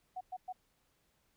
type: tone bursts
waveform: sine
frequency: 740 Hz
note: F#5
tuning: in tune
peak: -38 dBFS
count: 3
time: 0.16-0.527 s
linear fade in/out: 10 ms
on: 49 ms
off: 110 ms
effects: pink hiss -75 dBFS RMS until 1.36 s